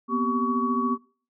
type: tone cluster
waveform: sine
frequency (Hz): 240.5 / 254.7 / 390.6 / 1125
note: B3 / C4 / G4 / C#6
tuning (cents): -46 / -46 / -6 / +25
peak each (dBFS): -26 / -30 / -33 / -25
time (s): 0.08-0.98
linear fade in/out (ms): 50
effects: noise-tail reverb RT60 0.4 s tail -17 dB re dry